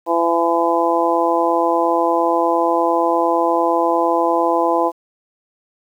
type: harmonic tone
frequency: 168.6 Hz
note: E3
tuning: 39 cents sharp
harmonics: 2 / 3 / 4 / 5 / 6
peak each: -20 / -20 / -20 / -20 / -20 dBFS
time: 0.06-4.92 s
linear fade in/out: 50 ms
effects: 8-bit